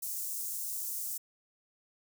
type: high-pass noise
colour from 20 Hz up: white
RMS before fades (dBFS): -37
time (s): 0.02-1.18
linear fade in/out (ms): 10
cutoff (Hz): 6600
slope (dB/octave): 24
effects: none